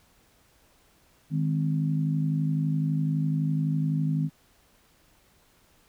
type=harmonic tone; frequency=51.91 Hz; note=G#1; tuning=in tune; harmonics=3 / 4 / 5; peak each=-24 / -34 / -31 dBFS; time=1.3-4.3 s; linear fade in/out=50 ms; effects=pink hiss -62 dBFS RMS until 5.88 s